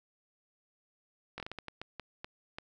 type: slowing click train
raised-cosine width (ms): 0.3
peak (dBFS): -24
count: 11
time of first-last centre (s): 1.38-2.585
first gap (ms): 20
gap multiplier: 1.37
effects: none